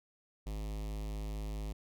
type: tone with notch filter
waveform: square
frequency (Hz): 52.3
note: G#1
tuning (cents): +13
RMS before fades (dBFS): -39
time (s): 0.46-1.73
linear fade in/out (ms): 10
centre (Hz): 1500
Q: 1.3
effects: none